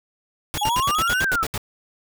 pink noise bursts, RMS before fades -26 dBFS, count 10, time 0.54-1.578 s, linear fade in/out 0 ms, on 39 ms, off 72 ms
sawtooth tone with vibrato, 3071 Hz, G7, 36 cents flat, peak -24 dBFS, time 0.57-1.22 s, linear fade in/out 10 ms, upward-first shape square, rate 7.9 Hz, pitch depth 150 cents each way
sine linear two-way sweep, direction up then down, 806 to 1607 to 1276 Hz, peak -19 dBFS, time 0.61-1.44 s, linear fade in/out 10 ms, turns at 1.25 s
effects none

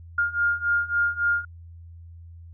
sine beating tone pair, 1410 / 1413.6 Hz, F6 / F6, +16 / +21 cents, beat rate 3.6 Hz, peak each -25 / -23 dBFS, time 0.18-1.45 s, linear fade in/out 5 ms, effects added 84 Hz sine -41 dBFS peak until 2.53 s

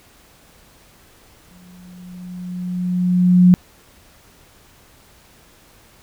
sine tone with exponential growth, 180 Hz, F#3, 47 cents flat, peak -5 dBFS, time 1.51-3.54 s, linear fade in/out 0 ms, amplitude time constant 440 ms, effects pink hiss -50 dBFS RMS until 6.02 s

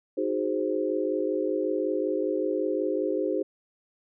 sine chord, Ab dominant seventh, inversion second, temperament equal, 311.1 / 370 / 415.3 / 523.3 Hz, Eb4 / Gb4 / Ab4 / C5, 0 / 0 / 0 / 0 cents, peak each -30 dBFS, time 0.17-3.43 s, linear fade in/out 10 ms, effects none

